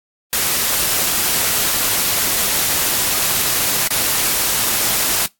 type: noise with dropouts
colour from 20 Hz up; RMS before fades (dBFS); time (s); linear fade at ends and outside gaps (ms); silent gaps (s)
white; -17; 0.33-5.26; 0; 3.875-3.907
effects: noise-tail reverb RT60 0.2 s tail -23 dB re dry + AAC 64 kbps